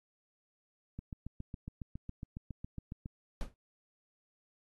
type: click train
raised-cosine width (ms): 5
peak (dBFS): -29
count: 16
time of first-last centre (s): 0.99-3.059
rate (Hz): 7.25
type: noise with exponential decay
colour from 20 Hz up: brown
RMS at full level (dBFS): -31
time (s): 3.41-3.54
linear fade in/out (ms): 0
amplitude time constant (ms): 27
effects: AAC 32 kbps